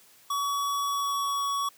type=tone with pitch glide; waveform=square; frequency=1131 to 1124.5 Hz; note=C#6 to C#6; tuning=+34 to +24 cents; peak=-27 dBFS; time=0.3-1.69 s; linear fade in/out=5 ms; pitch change=-10 cents; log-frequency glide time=0.84-1.22 s; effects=white hiss -57 dBFS RMS until 1.77 s + high-pass 100 Hz 12 dB/octave